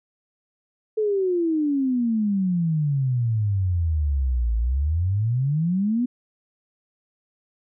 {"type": "exponential two-way sweep", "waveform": "sine", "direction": "down then up", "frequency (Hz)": [440, 54.9, 253.5], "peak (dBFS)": -19, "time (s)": [0.97, 6.06], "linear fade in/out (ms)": 10, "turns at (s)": 4.56, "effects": []}